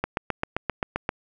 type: click train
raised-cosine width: 0.5 ms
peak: -9 dBFS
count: 9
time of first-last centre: 0.04-1.091 s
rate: 7.61 Hz
effects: none